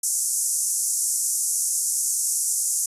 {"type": "band-pass noise", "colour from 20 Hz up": "white", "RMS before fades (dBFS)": -24, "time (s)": [0.03, 2.86], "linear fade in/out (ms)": 5, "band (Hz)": [6000, 11000], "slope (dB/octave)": 48, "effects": ["resampled to 32000 Hz"]}